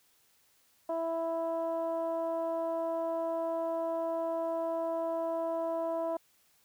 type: tone with low-pass filter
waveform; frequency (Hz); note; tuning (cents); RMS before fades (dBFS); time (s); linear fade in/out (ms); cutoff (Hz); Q
15% pulse; 329.8; E4; +1; -33; 0.89-6.17; 5; 770; 5.4
effects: white hiss -68 dBFS RMS until 6.64 s